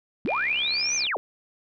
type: linear two-way sweep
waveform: sine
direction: up then down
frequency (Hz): 157.8 to 6272 to 305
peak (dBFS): -24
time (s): 0.25-1.17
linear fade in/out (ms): 0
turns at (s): 0.96
type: click train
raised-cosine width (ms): 0.3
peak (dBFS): -24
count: 55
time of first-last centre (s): 0.26-1.067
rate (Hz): 66.9
type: tone with vibrato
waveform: sine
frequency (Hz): 2400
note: D7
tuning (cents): +37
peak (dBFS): -28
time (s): 0.28-1.06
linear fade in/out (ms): 5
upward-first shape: square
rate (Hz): 14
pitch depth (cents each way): 11
effects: none